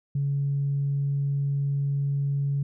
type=tone; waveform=sine; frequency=140.5 Hz; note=C#3; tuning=24 cents sharp; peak=-22 dBFS; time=0.15-2.63 s; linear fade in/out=5 ms; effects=tanh soft clip ceiling -18 dBFS